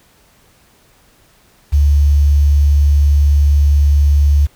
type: tone with quantisation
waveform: sine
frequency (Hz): 72.1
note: D2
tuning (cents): -31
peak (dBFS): -7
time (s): 1.72-4.47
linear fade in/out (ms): 20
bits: 6
effects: pink hiss -51 dBFS RMS until 4.55 s